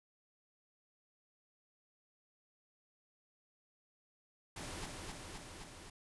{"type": "noise with echo", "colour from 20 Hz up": "pink", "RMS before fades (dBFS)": -45, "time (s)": [4.56, 4.86], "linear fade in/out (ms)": 5, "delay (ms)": 260, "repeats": 4, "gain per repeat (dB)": -2, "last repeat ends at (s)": 5.9, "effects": ["resampled to 24000 Hz"]}